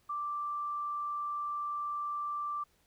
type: tone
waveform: sine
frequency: 1174.7 Hz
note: D6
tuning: in tune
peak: -33 dBFS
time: 0.09-2.64 s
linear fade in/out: 10 ms
effects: pink hiss -70 dBFS RMS until 2.86 s